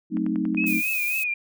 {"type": "chord", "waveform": "sine", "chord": "F# diminished seventh", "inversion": "none", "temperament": "equal", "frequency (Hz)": [185, 220, 261.6, 311.1], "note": ["F#3", "A3", "C4", "Eb4"], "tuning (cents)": [0, 0, 0, 0], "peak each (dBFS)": [-29, -27, -29, -26], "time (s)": [0.1, 0.82], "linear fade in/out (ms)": 50}
{"type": "click train", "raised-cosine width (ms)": 0.5, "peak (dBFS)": -26, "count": 6, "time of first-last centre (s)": [0.17, 0.642], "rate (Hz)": 10.6}
{"type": "tone with vibrato", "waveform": "sine", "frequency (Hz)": 2489, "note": "D#7", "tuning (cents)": 0, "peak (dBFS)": -23, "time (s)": [0.57, 1.34], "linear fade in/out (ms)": 5, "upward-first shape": "triangle", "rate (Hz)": 3.7, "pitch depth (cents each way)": 85}
{"type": "noise", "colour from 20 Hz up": "violet", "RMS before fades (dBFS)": -32, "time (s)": [0.66, 1.24], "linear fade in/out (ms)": 10}
{"effects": []}